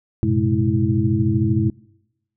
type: tone cluster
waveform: sine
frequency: 96.2 / 115.6 / 128.9 / 211.3 / 325.9 Hz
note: G2 / A#2 / C3 / G#3 / E4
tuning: -32 / -14 / -26 / +30 / -20 cents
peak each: -22 dBFS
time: 0.23-1.7 s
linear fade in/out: 0 ms
effects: noise-tail reverb RT60 0.9 s tail -24 dB re dry